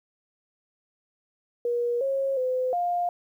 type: tone with pitch steps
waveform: sine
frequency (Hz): 478.7 / 543 / 510 / 704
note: A#4 / C#5 / C5 / F5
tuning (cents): +46 / -36 / -44 / +14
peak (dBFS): -23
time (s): 1.65-3.09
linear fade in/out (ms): 2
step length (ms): 360
effects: 10-bit